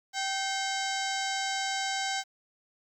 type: harmonic tone with a mistuned harmonic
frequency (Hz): 776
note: G5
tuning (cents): -18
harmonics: 1 / 2 / 3 / 4 / 5 / 6 / 7 / 8 / 9 / 10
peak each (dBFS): -33 / -36 / -38 / -39 / -40 / -41 / -41 / -42 / -43 / -43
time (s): 0.13-2.24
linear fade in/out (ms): 50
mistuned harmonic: 3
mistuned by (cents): -140
effects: 10-bit